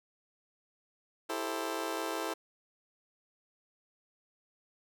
20% pulse chord, A minor seventh, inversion second, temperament just, 330 / 396 / 440 / 528 Hz, E4 / G4 / A4 / C5, +2 / +18 / 0 / +16 cents, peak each -33 / -37 / -34 / -36 dBFS, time 1.29-2.34 s, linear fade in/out 10 ms, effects none

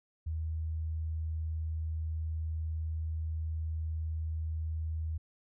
sine tone, 79.6 Hz, D#2, 40 cents sharp, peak -32 dBFS, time 0.26-5.18 s, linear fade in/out 10 ms, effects none

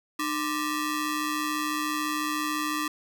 sawtooth ring-modulated tone, 740 Hz, F#5, in tune, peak -20 dBFS, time 0.19-2.88 s, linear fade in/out 5 ms, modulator 437 Hz, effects none

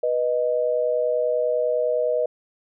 sine tone pair together, 490 / 619.9 Hz, B4 / D#5, -14 / -7 cents, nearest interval major third, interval 407 cents, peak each -22 dBFS, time 0.03-2.26 s, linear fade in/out 5 ms, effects none

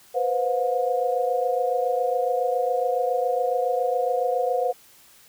sine tone cluster, 492.8 / 520 / 717 Hz, B4 / C5 / F5, -4 / -11 / +45 cents, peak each -25 dBFS, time 0.14-4.73 s, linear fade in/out 20 ms, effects white hiss -53 dBFS RMS until 5.28 s

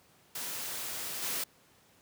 white noise with level steps, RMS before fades -38 / -34 dBFS, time 0.35-1.44 s, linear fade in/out 5 ms, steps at 1.22 s, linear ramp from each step 10 ms, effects pink hiss -63 dBFS RMS until 2.01 s + high-pass 100 Hz 12 dB/octave

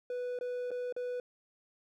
triangle tone with dropouts, 493.9 Hz, B4, in tune, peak -32 dBFS, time 0.1-1.2 s, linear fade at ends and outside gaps 2 ms, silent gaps 0.389-0.41 / 0.707-0.714 / 0.925-0.964 s, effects none

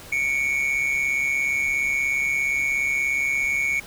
triangle tone pair together, 2224 / 2361 Hz, C#7 / D7, +5 / +9 cents, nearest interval minor second, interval 104 cents, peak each -20 / -25 dBFS, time 0.12-3.8 s, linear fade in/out 5 ms, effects pink hiss -42 dBFS RMS until 3.86 s

